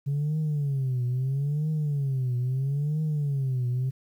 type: tone with vibrato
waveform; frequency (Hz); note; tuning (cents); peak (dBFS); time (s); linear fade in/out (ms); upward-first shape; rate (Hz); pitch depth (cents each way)
sine; 138.59; C#3; 0; -22; 0.06-3.91; 20; triangle; 0.76; 220
effects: tanh soft clip ceiling -22 dBFS + 10-bit